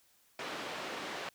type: band-pass noise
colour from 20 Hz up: pink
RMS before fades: -41 dBFS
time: 0.39-1.29 s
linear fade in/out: 2 ms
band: 360 to 3800 Hz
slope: 12 dB/octave
effects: white hiss -68 dBFS RMS until 1.34 s